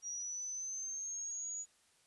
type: linear sweep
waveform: sine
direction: up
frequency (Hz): 5720 to 6850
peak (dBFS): -39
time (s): 0.02-1.66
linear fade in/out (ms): 50
effects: white hiss -70 dBFS RMS until 2.06 s + resampled to 24000 Hz